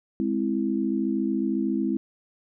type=chord; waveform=sine; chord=Ab augmented; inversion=none; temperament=equal; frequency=207.7 / 261.6 / 329.6 Hz; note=Ab3 / C4 / E4; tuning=0 / 0 / 0 cents; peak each=-27 dBFS; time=0.2-1.97 s; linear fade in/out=0 ms; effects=none